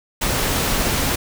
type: noise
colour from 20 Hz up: pink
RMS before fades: -20 dBFS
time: 0.21-1.16 s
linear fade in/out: 10 ms
effects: none